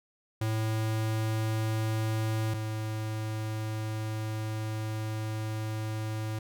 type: tone pair in turn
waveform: square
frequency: 110 / 108.99 Hz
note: A2 / A2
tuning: 0 / -16 cents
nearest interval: unison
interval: 16 cents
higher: first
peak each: -28 / -32 dBFS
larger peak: first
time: 0.41-2.54 / 2.54-6.39 s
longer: second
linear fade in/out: 5 ms
effects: none